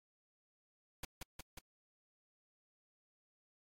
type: noise with echo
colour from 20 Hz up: pink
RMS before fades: -43 dBFS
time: 1.03-1.05 s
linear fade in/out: 5 ms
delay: 180 ms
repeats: 3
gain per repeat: -2 dB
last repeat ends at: 1.59 s
effects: AAC 48 kbps